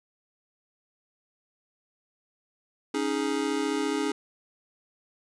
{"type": "chord", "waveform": "square", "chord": "C# suspended second", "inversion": "none", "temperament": "just", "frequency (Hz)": [277.2, 311.8, 415.8], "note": ["C#4", "D#4", "G#4"], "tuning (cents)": [0, 4, 2], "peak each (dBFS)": -31, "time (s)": [2.94, 4.12], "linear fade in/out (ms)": 5, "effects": ["resampled to 22050 Hz"]}